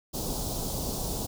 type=band-stop noise; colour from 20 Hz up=pink; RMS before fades=-32 dBFS; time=0.13-1.27 s; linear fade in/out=20 ms; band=890 to 4100 Hz; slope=24 dB/octave; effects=none